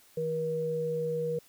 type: tone pair together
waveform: sine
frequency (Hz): 159.6 / 478.3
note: D#3 / A#4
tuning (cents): +44 / +44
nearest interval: octave + perfect fifth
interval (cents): 1900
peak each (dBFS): -36 / -29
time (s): 0.17-1.39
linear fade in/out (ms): 5
effects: white hiss -60 dBFS RMS until 1.48 s